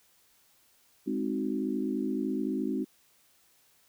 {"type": "chord", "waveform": "sine", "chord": "Ab dominant seventh", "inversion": "none", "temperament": "equal", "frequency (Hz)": [207.7, 261.6, 311.1, 370], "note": ["Ab3", "C4", "Eb4", "Gb4"], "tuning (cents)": [0, 0, 0, 0], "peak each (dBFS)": [-34, -32, -34, -36], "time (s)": [1.06, 2.85], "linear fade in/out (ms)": 20, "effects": ["white hiss -65 dBFS RMS until 3.88 s"]}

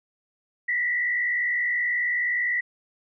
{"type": "tone with frequency modulation", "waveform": "sine", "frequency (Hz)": 1955, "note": "B6", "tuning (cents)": -18, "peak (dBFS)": -22, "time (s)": [0.68, 2.61], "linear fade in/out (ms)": 10, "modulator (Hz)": 59.2, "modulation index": 1, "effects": []}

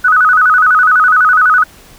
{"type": "tone with vibrato", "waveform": "sine", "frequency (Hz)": 1368, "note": "F6", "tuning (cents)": -36, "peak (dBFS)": -5, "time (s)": [0.04, 1.64], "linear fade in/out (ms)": 10, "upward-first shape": "square", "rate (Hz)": 12, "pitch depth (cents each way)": 140, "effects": ["pink hiss -40 dBFS RMS until 1.98 s"]}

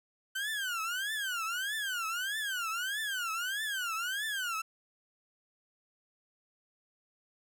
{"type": "tone with vibrato", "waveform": "30% pulse", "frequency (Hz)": 1513, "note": "F#6", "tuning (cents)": 38, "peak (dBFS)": -30, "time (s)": [0.35, 4.62], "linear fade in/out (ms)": 10, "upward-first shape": "triangle", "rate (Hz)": 1.6, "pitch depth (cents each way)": 290, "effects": []}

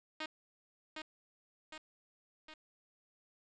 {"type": "tone with echo", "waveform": "5% pulse", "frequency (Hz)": 311.1, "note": "D#4", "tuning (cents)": 0, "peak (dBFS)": -27, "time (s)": [0.2, 0.26], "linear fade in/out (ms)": 5, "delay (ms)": 760, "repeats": 3, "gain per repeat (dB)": -4, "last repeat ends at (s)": 2.54, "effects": ["resampled to 16000 Hz", "10-bit"]}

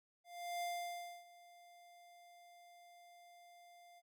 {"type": "tone with ADSR envelope", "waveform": "square", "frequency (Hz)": 698.5, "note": "F5", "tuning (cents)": 0, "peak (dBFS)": -39, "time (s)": [0.24, 4.02], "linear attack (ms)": 380, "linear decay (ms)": 620, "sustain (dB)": -21, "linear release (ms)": 40, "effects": []}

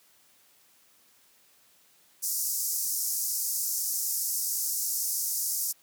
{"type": "band-pass noise", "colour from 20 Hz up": "white", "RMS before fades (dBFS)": -30, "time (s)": [2.22, 5.73], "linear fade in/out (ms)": 20, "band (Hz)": [5200, 16000], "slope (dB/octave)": 48, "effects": ["white hiss -62 dBFS RMS until 5.82 s", "high-pass 100 Hz 12 dB/octave"]}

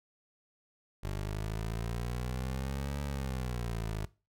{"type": "exponential two-way sweep", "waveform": "20% pulse", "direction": "up then down", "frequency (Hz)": [49, 71.5, 51.5], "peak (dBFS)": -29, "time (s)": [1.03, 4.06], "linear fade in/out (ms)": 10, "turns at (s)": 3.02, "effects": ["noise-tail reverb RT60 0.3 s tail -20 dB re dry"]}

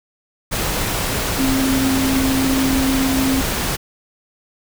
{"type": "tone in noise", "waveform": "sine", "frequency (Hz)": 265.9, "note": "C4", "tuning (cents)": 28, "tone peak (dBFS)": -16, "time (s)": [1.38, 3.42], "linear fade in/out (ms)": 20, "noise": "pink", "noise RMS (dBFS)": -21, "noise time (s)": [0.51, 3.77], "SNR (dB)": 2, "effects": []}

